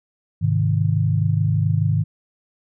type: chord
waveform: sine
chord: Ab major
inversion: none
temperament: equal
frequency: 103.83 / 130.81 / 155.56 Hz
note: Ab2 / C3 / Eb3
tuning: 0 / 0 / 0 cents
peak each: -19 / -23 / -20 dBFS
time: 0.41-2.04 s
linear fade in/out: 20 ms
effects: none